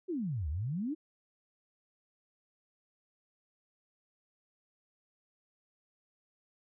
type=exponential two-way sweep; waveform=sine; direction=down then up; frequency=392 to 69.3 to 330.3 Hz; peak=-32 dBFS; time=0.08-0.95 s; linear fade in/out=20 ms; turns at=0.49 s; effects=none